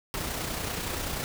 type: noise with amplitude modulation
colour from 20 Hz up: pink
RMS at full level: -31 dBFS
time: 0.14-1.24 s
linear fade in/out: 0 ms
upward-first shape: sine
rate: 30.3 Hz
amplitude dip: 40%
effects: none